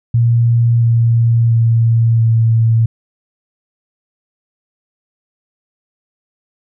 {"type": "tone with pitch steps", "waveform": "sine", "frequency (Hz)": [117.5, 116.22, 114.95, 113.69], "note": ["A#2", "A#2", "A#2", "A#2"], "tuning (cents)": [14, -5, -24, -43], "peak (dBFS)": -8, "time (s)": [0.14, 2.86], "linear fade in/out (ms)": 5, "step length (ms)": 680, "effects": []}